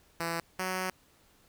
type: tone pair in turn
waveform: 5% pulse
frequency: 167.4 / 185.85 Hz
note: E3 / F#3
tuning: +27 / +8 cents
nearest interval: major second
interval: 181 cents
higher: second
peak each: -20 dBFS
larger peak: neither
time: 0.2-0.4 / 0.59-0.9 s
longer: second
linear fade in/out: 2 ms
effects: pink hiss -64 dBFS RMS until 1.48 s